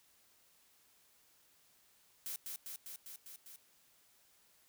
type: noise with echo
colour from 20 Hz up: blue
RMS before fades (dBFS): -42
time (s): 2.26-2.36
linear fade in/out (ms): 0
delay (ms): 200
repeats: 6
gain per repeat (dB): -2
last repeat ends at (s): 3.56
effects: white hiss -69 dBFS RMS until 4.68 s